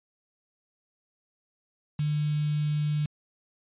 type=tone with quantisation; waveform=sine; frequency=149.5 Hz; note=D3; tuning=31 cents sharp; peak=-24 dBFS; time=1.99-3.06 s; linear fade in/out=5 ms; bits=7; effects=resampled to 8000 Hz